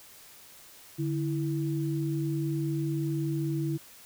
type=tone pair together; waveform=sine; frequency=146.3 / 328.4 Hz; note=D3 / E4; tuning=-6 / -6 cents; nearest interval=octave + major second; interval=1400 cents; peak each=-29 / -31 dBFS; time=0.98-3.78 s; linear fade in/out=20 ms; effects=white hiss -52 dBFS RMS until 4.05 s